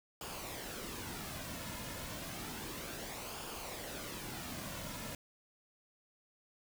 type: noise with flanger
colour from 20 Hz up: pink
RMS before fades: -44 dBFS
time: 0.21-5.15 s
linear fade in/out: 2 ms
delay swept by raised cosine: 0.5 to 2.6 ms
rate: 0.31 Hz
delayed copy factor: -0.5
effects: none